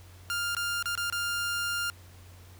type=tone with dropouts; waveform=sawtooth; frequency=1400 Hz; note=F6; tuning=4 cents sharp; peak=-25 dBFS; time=0.3-1.9 s; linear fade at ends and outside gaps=0 ms; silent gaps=0.549-0.567 / 0.826-0.857 / 0.953-0.976 / 1.1-1.125 s; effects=added 90 Hz sine -49 dBFS peak until 2.59 s + pink hiss -56 dBFS RMS until 2.59 s